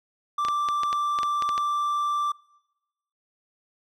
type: tone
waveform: triangle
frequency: 1174.7 Hz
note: D6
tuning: in tune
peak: -21 dBFS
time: 0.38-2.32 s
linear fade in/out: 5 ms
type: clicks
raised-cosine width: 0.2 ms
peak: -15 dBFS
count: 10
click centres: 0.45 / 0.485 / 0.687 / 0.834 / 0.929 / 1.188 / 1.232 / 1.423 / 1.491 / 1.579 s
effects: noise-tail reverb RT60 1.0 s tail -24 dB re dry